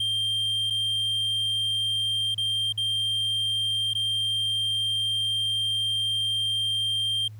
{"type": "tone with dropouts", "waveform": "triangle", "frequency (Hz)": 3176, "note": "G7", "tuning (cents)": 22, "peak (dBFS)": -22, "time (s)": [0, 7.28], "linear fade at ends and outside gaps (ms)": 5, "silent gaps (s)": [[0.701, 0.705], [2.346, 2.378], [2.725, 2.775], [3.935, 3.95]], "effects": ["added 107 Hz sine -39 dBFS peak until 7.39 s", "pink hiss -62 dBFS RMS until 7.39 s"]}